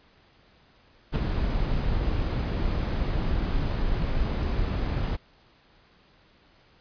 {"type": "noise with ADSR envelope", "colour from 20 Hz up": "brown", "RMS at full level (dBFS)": -20, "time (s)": [1.12, 5.17], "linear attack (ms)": 39, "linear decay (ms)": 4, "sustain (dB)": -6, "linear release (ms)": 21, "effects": ["pink hiss -59 dBFS RMS until 6.8 s", "resampled to 11025 Hz"]}